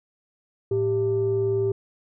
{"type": "tone pair together", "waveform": "sine", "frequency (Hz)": [110.13, 392], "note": ["A2", "G4"], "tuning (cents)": [2, 0], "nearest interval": "octave + minor seventh", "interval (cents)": 2198, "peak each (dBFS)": [-26, -20], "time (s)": [0.71, 1.72], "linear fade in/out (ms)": 5, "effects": ["tanh soft clip ceiling -15 dBFS"]}